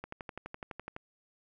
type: click train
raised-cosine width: 0.5 ms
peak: -25 dBFS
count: 12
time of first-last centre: 0.04-0.964 s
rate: 11.9 Hz
effects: none